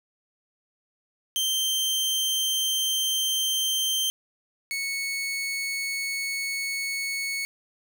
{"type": "tone pair in turn", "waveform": "sawtooth", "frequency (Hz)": [3136, 2210], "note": ["G7", "C#7"], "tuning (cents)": [0, -6], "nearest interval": "tritone", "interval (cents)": 606, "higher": "first", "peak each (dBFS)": [-20, -24], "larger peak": "first", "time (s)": [[1.36, 4.1], [4.71, 7.45]], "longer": "neither", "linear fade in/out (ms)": 0, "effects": []}